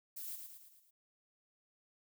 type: noise with echo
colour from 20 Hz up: violet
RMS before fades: -45 dBFS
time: 0.16-0.36 s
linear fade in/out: 10 ms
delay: 110 ms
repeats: 5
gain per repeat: -5 dB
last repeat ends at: 0.91 s
effects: none